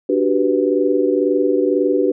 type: chord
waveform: sine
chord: G major seventh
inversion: second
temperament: equal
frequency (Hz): 293.7 / 370 / 392 / 493.9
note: D4 / F#4 / G4 / B4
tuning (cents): 0 / 0 / 0 / 0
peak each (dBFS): -19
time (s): 0.09-2.12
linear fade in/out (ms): 5
effects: none